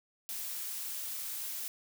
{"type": "noise", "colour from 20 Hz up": "blue", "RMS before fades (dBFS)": -39, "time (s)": [0.29, 1.68], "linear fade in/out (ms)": 0, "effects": []}